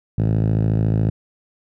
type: tone with band-pass filter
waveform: 5% pulse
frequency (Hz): 54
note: A1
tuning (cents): -32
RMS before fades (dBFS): -18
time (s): 0.18-1.1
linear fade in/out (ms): 5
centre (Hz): 120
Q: 2.4
effects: none